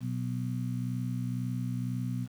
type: harmonic tone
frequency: 62 Hz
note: B1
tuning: 7 cents sharp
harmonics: 2 / 3 / 4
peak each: -32 / -37 / -37 dBFS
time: 0-2.28 s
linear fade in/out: 50 ms
effects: 9-bit